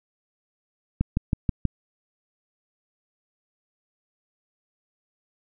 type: click train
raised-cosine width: 5 ms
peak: -9 dBFS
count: 5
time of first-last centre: 1.01-1.653 s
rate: 6.22 Hz
effects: none